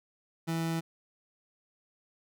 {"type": "tone", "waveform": "30% pulse", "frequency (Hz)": 164.4, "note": "E3", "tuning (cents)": -4, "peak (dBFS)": -27, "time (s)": [0.47, 0.81], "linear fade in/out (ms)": 20, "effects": []}